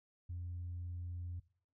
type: tone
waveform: sine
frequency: 87.7 Hz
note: F2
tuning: 8 cents sharp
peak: -39 dBFS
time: 0.29-1.4 s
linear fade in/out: 10 ms
effects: noise-tail reverb RT60 0.5 s tail -19 dB re dry + tanh soft clip ceiling -37 dBFS